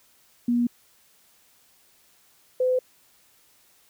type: tone pair in turn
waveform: sine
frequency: 240 / 508.5 Hz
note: B3 / C5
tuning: -49 / -50 cents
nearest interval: octave + minor second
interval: 1299 cents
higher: second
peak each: -19 dBFS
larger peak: neither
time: 0.48-0.67 / 2.6-2.79 s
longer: neither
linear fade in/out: 5 ms
effects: white hiss -60 dBFS RMS until 3.89 s